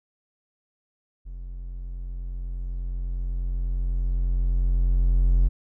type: tone with level ramp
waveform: triangle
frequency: 44.13 Hz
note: F1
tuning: 19 cents sharp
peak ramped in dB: -32 to -13 dBFS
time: 1.25-5.49 s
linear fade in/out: 20 ms
effects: none